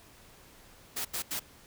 white noise bursts, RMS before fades -34 dBFS, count 3, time 0.96-1.397 s, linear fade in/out 10 ms, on 91 ms, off 82 ms, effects pink hiss -56 dBFS RMS until 1.66 s

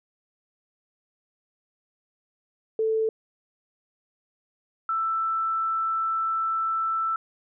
sine tone pair in turn, 441.6 / 1326.2 Hz, A4 / E6, +6 / +10 cents, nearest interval octave + perfect fifth, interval 1904 cents, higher second, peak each -21 / -23 dBFS, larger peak first, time 2.79-3.09 / 4.89-7.16 s, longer second, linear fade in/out 2 ms, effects none

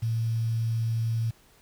sine tone with quantisation, 113.9 Hz, A#2, 40 cents flat, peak -24 dBFS, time 0.02-1.31 s, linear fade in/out 10 ms, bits 8, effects pink hiss -59 dBFS RMS until 1.61 s

